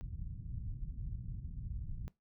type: low-pass noise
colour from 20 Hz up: pink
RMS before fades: -42 dBFS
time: 0.01-2.08 s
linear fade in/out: 0 ms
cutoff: 150 Hz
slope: 24 dB/octave
effects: noise-tail reverb RT60 0.2 s tail -21 dB re dry